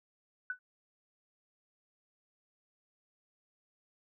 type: tone with exponential decay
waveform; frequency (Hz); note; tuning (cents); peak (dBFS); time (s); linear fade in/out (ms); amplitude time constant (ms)
sine; 1492; F#6; +14; -30; 0.5-0.59; 2; 19
effects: none